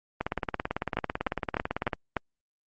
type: two click trains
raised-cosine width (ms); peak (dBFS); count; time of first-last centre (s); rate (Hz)
0.5; -11 / -13; 5 / 32; 0.97-2.168 / 0.21-1.932; 3.34 / 18
effects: Opus 32 kbps